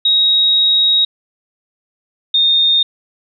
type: tone pair in turn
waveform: sine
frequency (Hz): 3789 / 3668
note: A#7 / A#7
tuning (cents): +27 / -29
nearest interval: minor second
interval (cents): 56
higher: first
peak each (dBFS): -9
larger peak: neither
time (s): 0.05-1.05 / 2.34-2.83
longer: first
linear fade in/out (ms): 5
effects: none